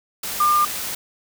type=tone in noise; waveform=sine; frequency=1200 Hz; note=D6; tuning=37 cents sharp; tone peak=-14 dBFS; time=0.4-0.65 s; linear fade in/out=5 ms; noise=white; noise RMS=-28 dBFS; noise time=0.23-0.95 s; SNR=+11 dB; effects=none